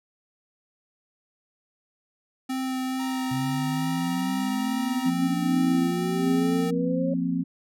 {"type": "tone with vibrato", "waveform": "square", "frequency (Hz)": 260.1, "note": "C4", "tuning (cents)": -10, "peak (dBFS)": -27, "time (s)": [2.49, 6.71], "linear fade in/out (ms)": 10, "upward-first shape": "sine", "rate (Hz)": 2.3, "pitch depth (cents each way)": 10}
{"type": "tone with pitch glide", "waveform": "sawtooth", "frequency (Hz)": [935, 944.2], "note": ["A#5", "A#5"], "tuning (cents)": [5, 22], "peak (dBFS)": -33, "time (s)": [2.99, 5.1], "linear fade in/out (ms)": 10, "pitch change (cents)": 17, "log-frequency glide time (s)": [3.71, 3.86]}
{"type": "exponential sweep", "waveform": "sine", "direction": "up", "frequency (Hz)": [130.81, 550], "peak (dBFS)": -28, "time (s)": [3.31, 7.14], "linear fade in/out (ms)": 5}
{"type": "chord", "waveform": "sine", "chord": "F suspended fourth", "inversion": "none", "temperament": "equal", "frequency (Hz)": [174.61, 233.1, 261.6], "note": ["F3", "Bb3", "C4"], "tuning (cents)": [0, 0, 0], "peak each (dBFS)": [-27, -31, -26], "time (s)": [5.05, 7.44], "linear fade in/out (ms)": 20}
{"effects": []}